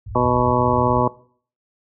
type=low-pass noise; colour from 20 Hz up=white; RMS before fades=-28 dBFS; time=0.06-1.03 s; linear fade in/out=10 ms; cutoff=110 Hz; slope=48 dB/octave
type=harmonic tone; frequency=123.47 Hz; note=B2; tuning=in tune; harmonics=1 / 2 / 3 / 4 / 5 / 7 / 8 / 9; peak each=-23 / -23 / -23 / -23 / -23 / -23 / -23 / -23 dBFS; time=0.15-1.08 s; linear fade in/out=5 ms
effects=noise-tail reverb RT60 0.5 s tail -20 dB re dry + high-pass 60 Hz 12 dB/octave